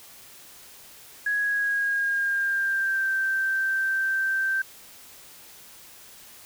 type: tone with pitch glide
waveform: sine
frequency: 1665 to 1562.5 Hz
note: G#6 to G6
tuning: +4 to -6 cents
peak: -22 dBFS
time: 1.26-4.62 s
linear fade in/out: 5 ms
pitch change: -110 cents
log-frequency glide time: 1.38-3.12 s
effects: white hiss -48 dBFS RMS until 6.45 s